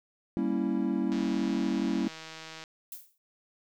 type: chord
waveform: triangle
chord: G diminished seventh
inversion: none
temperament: equal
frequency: 196 / 233.1 / 277.2 / 329.6 Hz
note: G3 / Bb3 / Db4 / Fb4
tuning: 0 / 0 / 0 / 0 cents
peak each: -30 dBFS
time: 0.37-2.08 s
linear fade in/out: 0 ms
type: click train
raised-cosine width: 0.2 ms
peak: -26 dBFS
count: 244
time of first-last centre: 1.12-2.639 s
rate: 160 Hz
type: noise with exponential decay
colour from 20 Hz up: violet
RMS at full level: -38 dBFS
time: 2.92-3.18 s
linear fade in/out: 1 ms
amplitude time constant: 55 ms
effects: none